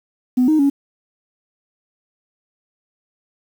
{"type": "tone with pitch steps", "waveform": "sine", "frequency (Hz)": [251.2, 310.7, 280.1], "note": ["B3", "D#4", "C#4"], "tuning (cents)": [30, -2, 18], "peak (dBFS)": -10, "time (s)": [0.37, 0.7], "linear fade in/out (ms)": 10, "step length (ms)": 110, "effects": ["tanh soft clip ceiling -8 dBFS", "7-bit"]}